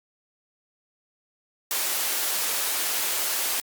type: high-pass noise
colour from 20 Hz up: white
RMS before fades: -26 dBFS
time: 1.71-3.6 s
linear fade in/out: 0 ms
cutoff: 390 Hz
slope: 12 dB/octave
effects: Opus 48 kbps